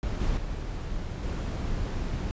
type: noise with level steps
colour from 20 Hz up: brown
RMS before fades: -30 / -27 / -33 / -30 dBFS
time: 0.03-2.31 s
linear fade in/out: 0 ms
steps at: 0.2 / 0.37 / 1.23 s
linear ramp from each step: 5 ms
effects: resampled to 16000 Hz